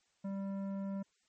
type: tone with tanh clipping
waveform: sine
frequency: 196 Hz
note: G3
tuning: in tune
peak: -38 dBFS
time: 0.24-1.03 s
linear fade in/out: 10 ms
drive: 12 dB
effects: white hiss -75 dBFS RMS until 1.28 s + MP3 32 kbps